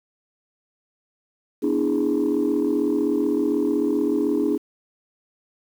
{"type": "chord", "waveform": "sine", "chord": "E dominant seventh", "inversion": "second", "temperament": "equal", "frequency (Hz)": [246.9, 293.7, 329.6, 415.3], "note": ["B3", "D4", "E4", "G#4"], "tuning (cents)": [0, 0, 0, 0], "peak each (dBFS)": [-26, -21, -24, -23], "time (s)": [1.62, 4.58], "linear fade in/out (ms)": 20, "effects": ["tanh soft clip ceiling -13 dBFS", "8-bit"]}